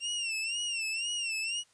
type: tone with vibrato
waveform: sawtooth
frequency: 2749 Hz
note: F7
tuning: 28 cents flat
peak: -28 dBFS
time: 0-1.64 s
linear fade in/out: 50 ms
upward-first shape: sine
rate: 2 Hz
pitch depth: 96 cents each way
effects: white hiss -66 dBFS RMS until 1.73 s + resampled to 22050 Hz